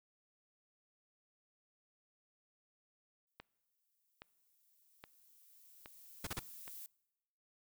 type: noise with exponential growth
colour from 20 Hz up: violet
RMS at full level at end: -49 dBFS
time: 3.27-6.86 s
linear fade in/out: 1 ms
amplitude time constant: 780 ms
type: click train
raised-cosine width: 0.3 ms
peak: -33 dBFS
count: 5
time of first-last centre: 3.4-6.679 s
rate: 1.22 Hz
type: noise bursts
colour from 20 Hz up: pink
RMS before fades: -40 dBFS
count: 3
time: 6.24-6.395 s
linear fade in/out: 5 ms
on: 29 ms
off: 34 ms
effects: noise-tail reverb RT60 1.0 s tail -25 dB re dry